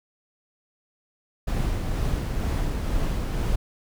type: noise with tremolo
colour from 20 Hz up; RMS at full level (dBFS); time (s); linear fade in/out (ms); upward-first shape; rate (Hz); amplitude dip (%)
brown; -24; 1.47-3.56; 10; sine; 2.1; 30
effects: none